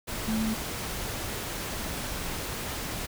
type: tone in noise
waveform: sine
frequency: 220 Hz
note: A3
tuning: in tune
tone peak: -26 dBFS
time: 0.27-0.55 s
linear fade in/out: 20 ms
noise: pink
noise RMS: -34 dBFS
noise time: 0.07-3.07 s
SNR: +5 dB
effects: none